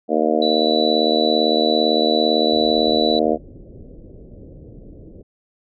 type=harmonic tone; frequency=77.78 Hz; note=D#2; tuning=in tune; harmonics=3 / 4 / 5 / 6 / 7 / 8 / 9; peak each=-23 / -22 / -25 / -21 / -24 / -22 / -23 dBFS; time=0.08-3.38 s; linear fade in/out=50 ms
type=tone; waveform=sine; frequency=3951 Hz; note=B7; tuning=in tune; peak=-21 dBFS; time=0.42-3.19 s; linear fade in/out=2 ms
type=low-pass noise; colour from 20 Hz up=pink; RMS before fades=-40 dBFS; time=2.52-5.23 s; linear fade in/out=5 ms; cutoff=550 Hz; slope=48 dB/octave
effects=none